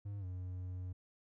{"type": "tone with pitch glide", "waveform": "triangle", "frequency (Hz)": [101.3, 91.3], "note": ["G#2", "F#2"], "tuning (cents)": [-43, -23], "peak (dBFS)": -38, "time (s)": [0.05, 0.93], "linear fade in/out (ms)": 10, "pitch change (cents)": -180, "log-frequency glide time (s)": [0.19, 0.25], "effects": []}